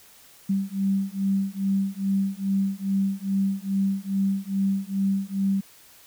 sine beating tone pair, 194.1 / 196.5 Hz, G3 / G3, -17 / +4 cents, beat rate 2.4 Hz, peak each -25 dBFS, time 0.49-5.61 s, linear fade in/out 10 ms, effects white hiss -52 dBFS RMS until 6.06 s

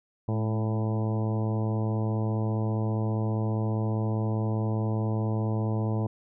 harmonic tone with a mistuned harmonic, 110 Hz, A2, in tune, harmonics 1 / 2 / 3 / 4 / 5 / 6 / 7 / 8 / 9, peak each -26 / -32 / -36 / -38 / -40 / -42 / -43 / -44 / -45 dBFS, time 0.28-6.07 s, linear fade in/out 5 ms, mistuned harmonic 2, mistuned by -41 cents, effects none

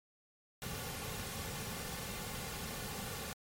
pink noise with comb filter, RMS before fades -42 dBFS, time 0.62-3.33 s, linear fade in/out 0 ms, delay 3.1 ms, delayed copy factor -0.6, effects MP3 64 kbps

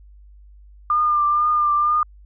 sine tone with vibrato, 1200 Hz, D6, 37 cents sharp, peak -15 dBFS, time 0.9-2.03 s, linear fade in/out 2 ms, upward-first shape triangle, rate 2.1 Hz, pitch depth 33 cents each way, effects added 50 Hz sine -43 dBFS peak until 2.25 s

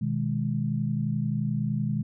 sine chord, G# minor, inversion first, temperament just, 124.59 / 155.74 / 207.7 Hz, B2 / D#3 / G#3, +16 / +2 / 0 cents, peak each -29 dBFS, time 0.01-2.03 s, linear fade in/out 10 ms, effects none

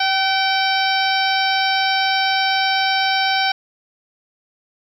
harmonic tone with a mistuned harmonic, 772 Hz, G5, 27 cents flat, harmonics 1 / 2 / 3 / 4 / 5 / 6 / 7, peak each -19 / -22 / -24 / -25 / -26 / -27 / -27 dBFS, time 0-3.52 s, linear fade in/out 5 ms, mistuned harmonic 2, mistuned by -23 cents, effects 8-bit

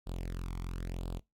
sawtooth tone with flanger, 43.65 Hz, F1, in tune, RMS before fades -38 dBFS, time 0.06-1.2 s, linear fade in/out 20 ms, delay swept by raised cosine 0.24 to 0.91 ms, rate 0.98 Hz, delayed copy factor +0.75, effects noise-tail reverb RT60 0.2 s tail -23 dB re dry + AAC 64 kbps

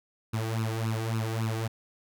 sawtooth tone with flanger, 111.9 Hz, A2, 30 cents sharp, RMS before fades -30 dBFS, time 0.33-1.68 s, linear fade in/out 10 ms, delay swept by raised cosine 0.74 to 2.64 ms, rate 3.6 Hz, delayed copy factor +0.85, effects none

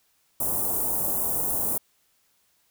white band-stop noise, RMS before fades -26 dBFS, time 0.4-1.78 s, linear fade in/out 5 ms, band 910 to 9600 Hz, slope 24 dB/octave, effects white hiss -67 dBFS RMS until 2.7 s

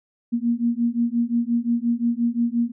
sine beating tone pair, 233.1 / 238.8 Hz, A#3 / A#3, 0 / +42 cents, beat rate 5.7 Hz, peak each -22 dBFS, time 0.32-2.72 s, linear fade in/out 20 ms, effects none

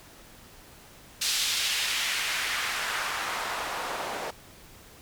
white noise with band-pass filter sweep, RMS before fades -30 dBFS, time 1.21-4.31 s, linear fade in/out 10 ms, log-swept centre 4200 to 620 Hz, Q 1.2, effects pink hiss -51 dBFS RMS until 5.01 s

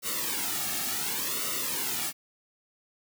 white noise with flanger, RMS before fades -31 dBFS, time 0.02-2.13 s, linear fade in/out 50 ms, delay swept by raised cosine 1.2 to 2.03 ms, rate 0.69 Hz, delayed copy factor -0.8, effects none

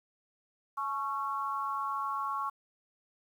sine tone with amplitude modulation, 1105 Hz, C#6, 6 cents flat, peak -27 dBFS, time 0.77-2.5 s, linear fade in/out 10 ms, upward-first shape sine, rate 252 Hz, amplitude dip 90%, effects 10-bit

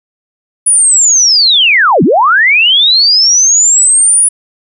sine linear two-way sweep, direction down then up, 9910 to 144.2 to 9910 Hz, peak -4 dBFS, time 0.66-4.29 s, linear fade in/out 10 ms, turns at 2.03 s, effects none

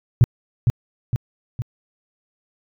sine tone with echo, 120 Hz, B2, 49 cents flat, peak -6 dBFS, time 0.21-0.24 s, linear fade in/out 0 ms, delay 460 ms, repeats 3, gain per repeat -5 dB, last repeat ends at 1.62 s, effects tanh soft clip ceiling -3 dBFS

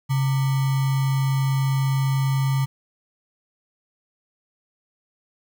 sine tone with sample-and-hold, 135.3 Hz, C#3, 42 cents flat, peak -18 dBFS, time 0.09-2.66 s, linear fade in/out 20 ms, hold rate 1050 Hz, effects none

